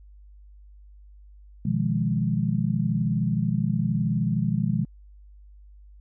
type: chord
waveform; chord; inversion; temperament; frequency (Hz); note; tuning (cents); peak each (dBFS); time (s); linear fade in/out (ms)
sine; F half-diminished seventh; second; equal; 123.47 / 155.56 / 174.61 / 207.7; Cb3 / Eb3 / F3 / Ab3; 0 / 0 / 0 / 0; -27; 1.65-4.85; 5
effects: added 50 Hz sine -46 dBFS peak until 6 s